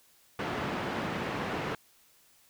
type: band-pass noise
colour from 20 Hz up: pink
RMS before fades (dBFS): -34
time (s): 0.39-1.75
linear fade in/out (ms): 2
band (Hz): 150 to 2200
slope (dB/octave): 12
effects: white hiss -63 dBFS RMS until 2.49 s